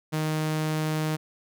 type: tone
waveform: sawtooth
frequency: 155.56 Hz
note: D#3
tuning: in tune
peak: -21 dBFS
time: 0.12-1.17 s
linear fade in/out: 20 ms
effects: none